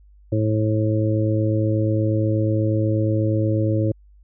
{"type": "harmonic tone", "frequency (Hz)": 108.3, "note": "A2", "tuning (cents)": -27, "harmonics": [1, 2, 3, 4, 5], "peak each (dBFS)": [-19, -30, -23, -31, -26], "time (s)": [0.32, 3.92], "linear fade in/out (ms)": 5, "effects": ["added 50 Hz sine -47 dBFS peak until 4.23 s"]}